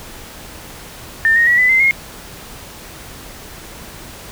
sine tone with pitch steps, 1800 / 1864.6 / 1931.4 / 2001 / 2072 / 2147 Hz, A6 / A#6 / B6 / B6 / C7 / C7, +39 / 0 / -39 / +22 / -17 / +44 cents, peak -9 dBFS, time 1.25-1.91 s, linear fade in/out 0 ms, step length 110 ms, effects pink hiss -35 dBFS RMS until 4.31 s

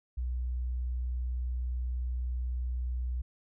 sine tone, 61.74 Hz, B1, in tune, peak -30 dBFS, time 0.17-3.22 s, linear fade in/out 10 ms, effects none

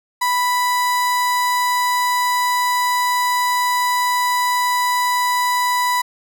35% pulse tone, 987.8 Hz, B5, in tune, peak -14 dBFS, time 0.21-6.02 s, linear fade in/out 10 ms, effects none

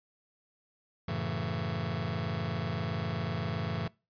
sawtooth chord, F# minor seventh, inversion none, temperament just, 92.5 / 111 / 138.75 / 166.5 Hz, F#2 / A2 / C#3 / E3, 0 / +16 / +2 / +18 cents, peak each -34 / -32 / -33 / -32 dBFS, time 1.08-3.88 s, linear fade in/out 5 ms, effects noise-tail reverb RT60 0.3 s tail -24 dB re dry + resampled to 11025 Hz

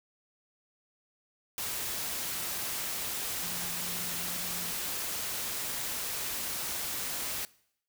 sine tone in noise, 174.61 Hz, F3, in tune, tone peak -46 dBFS, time 3.43-4.71 s, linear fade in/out 0 ms, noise white, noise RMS -35 dBFS, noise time 1.58-7.45 s, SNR -14 dB, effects noise-tail reverb RT60 0.7 s tail -22 dB re dry

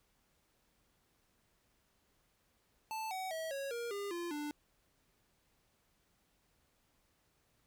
square tone with pitch steps, 880 / 752.9 / 644.2 / 551.2 / 471.6 / 403.5 / 345.2 / 295.4 Hz, A5 / F#5 / E5 / C#5 / A#4 / G#4 / F4 / D4, 0 / +30 / -40 / -10 / +20 / -50 / -20 / +10 cents, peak -39 dBFS, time 2.91-4.51 s, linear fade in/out 0 ms, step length 200 ms, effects pink hiss -75 dBFS RMS until 7.66 s

